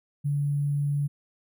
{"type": "tone with sample-and-hold", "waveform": "sine", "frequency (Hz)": 143.9, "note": "D3", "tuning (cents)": -35, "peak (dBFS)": -23, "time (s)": [0.24, 1.08], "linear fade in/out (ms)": 20, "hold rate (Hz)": 11025, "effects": []}